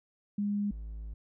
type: tone pair in turn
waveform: sine / triangle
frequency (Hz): 204.5 / 54.02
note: G#3 / A1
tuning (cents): -26 / -31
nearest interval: octave + major seventh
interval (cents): 2305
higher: first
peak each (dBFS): -28 / -36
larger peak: first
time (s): 0.38-0.71 / 0.71-1.14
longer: second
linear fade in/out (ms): 5
effects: none